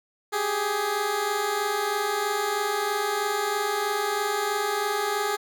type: tone pair together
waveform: 15% pulse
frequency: 393.7 / 416.8 Hz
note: G4 / G#4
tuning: +8 / +6 cents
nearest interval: minor second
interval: 98 cents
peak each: -24 / -19 dBFS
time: 0.32-5.37 s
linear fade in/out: 20 ms
effects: none

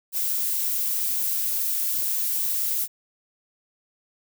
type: noise with amplitude modulation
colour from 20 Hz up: violet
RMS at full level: -24 dBFS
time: 0.12-2.88 s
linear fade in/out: 50 ms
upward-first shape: sine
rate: 194 Hz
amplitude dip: 25%
effects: none

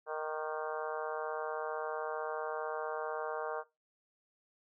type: harmonic tone with a mistuned harmonic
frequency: 155.56 Hz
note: D#3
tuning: in tune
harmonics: 3 / 4 / 5 / 6 / 7 / 8 / 9 / 10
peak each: -39 / -41 / -43 / -45 / -46 / -47 / -48 / -49 dBFS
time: 0.06-3.64 s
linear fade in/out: 50 ms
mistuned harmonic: 8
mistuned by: -59 cents
effects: noise-tail reverb RT60 0.2 s tail -17 dB re dry

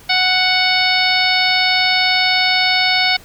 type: harmonic tone with a mistuned harmonic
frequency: 740 Hz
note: F#5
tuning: in tune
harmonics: 1 / 2 / 3 / 4 / 5 / 6 / 7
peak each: -20 / -22 / -17 / -23 / -20 / -19 / -23 dBFS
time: 0.09-3.17 s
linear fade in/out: 10 ms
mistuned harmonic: 7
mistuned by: +21 cents
effects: pink hiss -43 dBFS RMS until 3.24 s

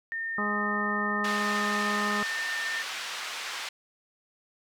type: tone with pitch glide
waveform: sine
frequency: 1819 to 1806.4 Hz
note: A#6 to A6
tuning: -43 to +45 cents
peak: -30 dBFS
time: 0.12-2.82 s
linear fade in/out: 0 ms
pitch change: -12 cents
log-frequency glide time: 0.54-2.09 s
type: harmonic tone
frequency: 207.7 Hz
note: G#3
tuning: in tune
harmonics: 1 / 2 / 3 / 4 / 5 / 6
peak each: -32 / -37 / -40 / -39 / -37 / -31 dBFS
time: 0.38-2.23 s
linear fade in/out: 2 ms
type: band-pass noise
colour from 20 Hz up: pink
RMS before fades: -36 dBFS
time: 1.24-3.69 s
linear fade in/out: 5 ms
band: 1300 to 5200 Hz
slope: 12 dB/octave
effects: none

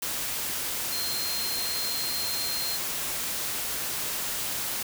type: tone in noise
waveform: sine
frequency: 4186 Hz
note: C8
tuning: in tune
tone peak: -31 dBFS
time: 0.92-2.77 s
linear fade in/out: 5 ms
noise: white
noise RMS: -31 dBFS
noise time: 0.02-4.83 s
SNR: -3 dB
effects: none

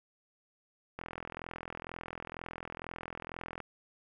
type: click train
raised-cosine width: 0.5 ms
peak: -25 dBFS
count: 111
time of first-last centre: 0.99-3.603 s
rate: 42.1 Hz
effects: none

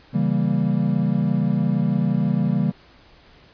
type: chord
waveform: triangle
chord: C# diminished seventh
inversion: none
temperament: equal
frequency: 138.59 / 164.81 / 196 / 233.1 Hz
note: C#3 / E3 / G3 / Bb3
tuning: 0 / 0 / 0 / 0 cents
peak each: -22 / -21 / -20 / -23 dBFS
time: 0.13-2.72 s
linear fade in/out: 20 ms
effects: pink hiss -51 dBFS RMS until 3.53 s + resampled to 11025 Hz

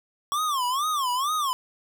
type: tone with vibrato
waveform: square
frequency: 1108.7 Hz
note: C#6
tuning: in tune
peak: -24 dBFS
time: 0.32-1.53 s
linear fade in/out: 0 ms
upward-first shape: sine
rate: 2.2 Hz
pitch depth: 220 cents each way
effects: none

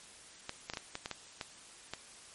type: clicks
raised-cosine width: 0.2 ms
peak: -20 dBFS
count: 9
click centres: 0.494 / 0.699 / 0.736 / 0.772 / 0.954 / 1.059 / 1.113 / 1.412 / 1.936 s
effects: white hiss -54 dBFS RMS until 2.34 s + MP3 48 kbps

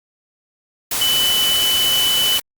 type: tone in noise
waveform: sine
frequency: 2995 Hz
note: F#7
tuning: 20 cents sharp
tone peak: -15 dBFS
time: 1.01-2.38 s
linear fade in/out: 5 ms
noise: white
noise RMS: -21 dBFS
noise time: 0.91-2.4 s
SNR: +3 dB
effects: Opus 48 kbps

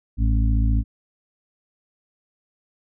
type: harmonic tone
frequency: 55 Hz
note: A1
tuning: in tune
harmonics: 1 / 2 / 4 / 5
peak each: -17 / -23 / -29 / -31 dBFS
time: 0.17-0.84 s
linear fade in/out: 50 ms
effects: none

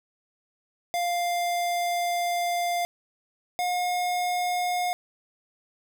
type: tone pair in turn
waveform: square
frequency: 699 / 716.6 Hz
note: F5 / F5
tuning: +1 / +44 cents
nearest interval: unison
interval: 43 cents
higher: second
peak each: -25 dBFS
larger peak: neither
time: 0.94-2.85 / 3.59-4.93 s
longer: first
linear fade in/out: 0 ms
effects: none

